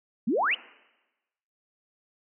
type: exponential sweep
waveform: sine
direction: up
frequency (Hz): 196 to 3185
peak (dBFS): -22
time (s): 0.27-0.55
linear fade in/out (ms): 10
effects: noise-tail reverb RT60 1.0 s tail -21 dB re dry